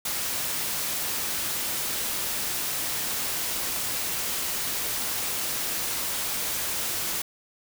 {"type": "noise", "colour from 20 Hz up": "white", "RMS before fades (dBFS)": -29, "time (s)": [0.05, 7.22], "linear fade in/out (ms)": 5, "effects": []}